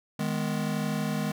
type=chord; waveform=square; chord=G# minor; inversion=second; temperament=just; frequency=155.74 / 207.7 / 249.2 Hz; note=D#3 / G#3 / B3; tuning=+2 / 0 / +16 cents; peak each=-32 / -31 / -35 dBFS; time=0.19-1.32 s; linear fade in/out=5 ms; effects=none